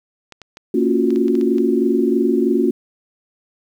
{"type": "clicks", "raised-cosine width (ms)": 0.2, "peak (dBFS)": -20, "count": 9, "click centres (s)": [0.323, 0.417, 0.571, 1.105, 1.16, 1.282, 1.353, 1.412, 1.583]}
{"type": "chord", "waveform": "sine", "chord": "Gb major seventh", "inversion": "first", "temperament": "just", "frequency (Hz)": [231.2, 277.5, 346.9, 370], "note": ["Bb3", "Db4", "F4", "Gb4"], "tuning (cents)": [-14, 2, -12, 0], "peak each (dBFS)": -19, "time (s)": [0.74, 2.71], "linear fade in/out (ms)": 5}
{"effects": ["8-bit"]}